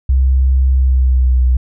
sine tone with pitch glide, 65.5 to 62.72 Hz, C2 to B1, +2 to +27 cents, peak -8 dBFS, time 0.09-1.57 s, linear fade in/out 5 ms, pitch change -75 cents, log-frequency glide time 0.73-1.42 s, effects none

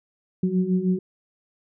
sine tone cluster, 180 / 186.4 / 371.4 Hz, F#3 / F#3 / F#4, -47 / +13 / +7 cents, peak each -24 / -22 / -28 dBFS, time 0.43-0.99 s, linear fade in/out 5 ms, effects none

